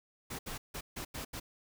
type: noise bursts at uneven times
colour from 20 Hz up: pink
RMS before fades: -41 dBFS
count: 6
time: 0.3-0.39 / 0.46-0.58 / 0.74-0.81 / 0.96-1.05 / 1.14-1.25 / 1.33-1.4 s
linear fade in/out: 10 ms
effects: none